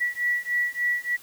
sine beating tone pair, 1943 / 1946.4 Hz, B6 / B6, -29 / -26 cents, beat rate 3.4 Hz, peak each -26 / -26 dBFS, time 0-1.17 s, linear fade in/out 20 ms, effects white hiss -49 dBFS RMS until 1.22 s

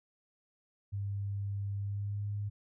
sine tone with pitch glide, 100 to 102.57 Hz, G2 to G#2, +35 to -21 cents, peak -33 dBFS, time 0.92-2.5 s, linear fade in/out 20 ms, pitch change +44 cents, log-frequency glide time 1.76-2.26 s, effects none

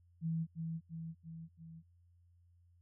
sine tone with echo, 163.3 Hz, E3, 16 cents flat, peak -33 dBFS, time 0.21-0.47 s, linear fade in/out 50 ms, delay 340 ms, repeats 4, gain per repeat -4 dB, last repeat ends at 1.83 s, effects added 87 Hz sine -64 dBFS peak until 2.81 s

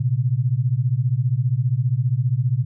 sine beating tone pair, 117.6 / 132.6 Hz, A#2 / C3, +16 / +23 cents, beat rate 15 Hz, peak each -20 dBFS, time 0-2.65 s, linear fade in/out 10 ms, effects none

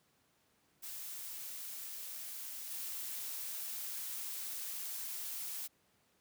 blue noise with level steps, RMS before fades -45 / -42 dBFS, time 0.82-5.68 s, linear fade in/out 20 ms, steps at 2.7 s, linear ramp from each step 10 ms, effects pink hiss -73 dBFS RMS until 6.2 s + high-pass 100 Hz 12 dB/octave

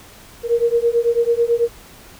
sine beating tone pair, 464.9 / 474 Hz, A#4 / A#4, -5 / +29 cents, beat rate 9.1 Hz, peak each -17 dBFS, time 0.43-1.69 s, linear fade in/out 50 ms, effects pink hiss -43 dBFS RMS until 2.19 s

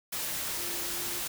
sine tone in noise, 347.1 Hz, F4, 11 cents flat, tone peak -45 dBFS, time 0.57-1.21 s, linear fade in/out 10 ms, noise white, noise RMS -34 dBFS, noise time 0.12-1.28 s, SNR -14 dB, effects none

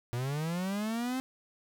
45% pulse linear sweep, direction up, 116.54 to 263.6 Hz, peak -31 dBFS, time 0.13-1.2 s, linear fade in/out 0 ms, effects none

